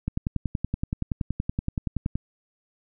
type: click train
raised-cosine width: 5 ms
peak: -13 dBFS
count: 23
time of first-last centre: 0.08-2.155 s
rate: 10.6 Hz
effects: none